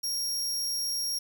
sawtooth tone, 5588 Hz, F8, in tune, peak -26 dBFS, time 0.03-1.19 s, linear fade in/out 10 ms, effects 9-bit

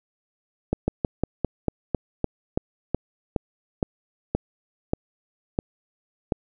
slowing click train, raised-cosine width 2 ms, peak -8 dBFS, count 16, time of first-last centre 0.73-6.322 s, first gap 150 ms, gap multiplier 1.12, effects none

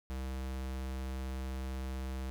square tone, 65.41 Hz, C2, in tune, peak -37 dBFS, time 0.1-2.3 s, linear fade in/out 0 ms, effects none

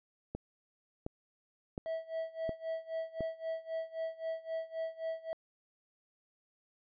click train, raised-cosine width 2 ms, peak -24 dBFS, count 5, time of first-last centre 0.35-3.207 s, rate 1.4 Hz
triangle tone with tremolo, 650 Hz, E5, 24 cents flat, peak -31 dBFS, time 1.86-5.33 s, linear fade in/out 0 ms, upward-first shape sine, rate 3.8 Hz, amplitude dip 90%
effects resampled to 11025 Hz

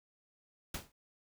pink noise with exponential decay, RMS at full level -35 dBFS, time 0.74-0.92 s, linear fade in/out 5 ms, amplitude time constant 37 ms, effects none

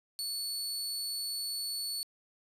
sawtooth tone, 4435 Hz, C#8, in tune, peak -31 dBFS, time 0.19-2.03 s, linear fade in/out 0 ms, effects resampled to 32000 Hz + 10-bit

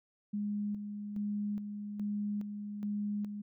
sine tone with tremolo, 206.5 Hz, G#3, 10 cents flat, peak -32 dBFS, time 0.33-3.42 s, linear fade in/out 10 ms, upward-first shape square, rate 1.2 Hz, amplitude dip 50%, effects none

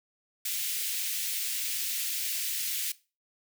white high-pass noise, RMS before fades -32 dBFS, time 0.45-2.92 s, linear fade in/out 5 ms, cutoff 2100 Hz, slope 24 dB/octave, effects noise-tail reverb RT60 0.3 s tail -19 dB re dry

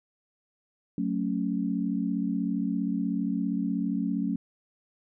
sine chord, F# minor, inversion none, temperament just, 185 / 222 / 277.5 Hz, F#3 / A3 / C#4, 0 / +16 / +2 cents, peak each -30 dBFS, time 0.98-4.36 s, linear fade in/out 2 ms, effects none

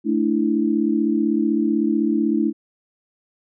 sine chord, A suspended fourth, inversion none, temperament equal, 220 / 293.7 / 329.6 Hz, A3 / D4 / E4, 0 / 0 / 0 cents, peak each -21 dBFS, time 0.04-2.53 s, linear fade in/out 50 ms, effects none

